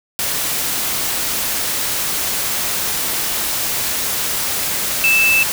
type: tone in noise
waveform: sine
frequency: 2637 Hz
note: E7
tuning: in tune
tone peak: -11 dBFS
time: 5.04-5.43 s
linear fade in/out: 0 ms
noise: white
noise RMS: -20 dBFS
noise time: 0.19-5.52 s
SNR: +6 dB
effects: none